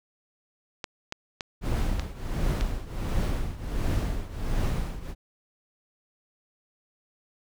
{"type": "clicks", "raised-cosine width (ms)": 0.2, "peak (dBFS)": -15, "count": 5, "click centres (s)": [0.842, 1.124, 1.408, 1.996, 2.61]}
{"type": "noise with tremolo", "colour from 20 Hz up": "brown", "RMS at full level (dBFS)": -24, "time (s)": [1.61, 5.15], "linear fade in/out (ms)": 50, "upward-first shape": "triangle", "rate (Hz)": 1.4, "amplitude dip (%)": 85}
{"effects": []}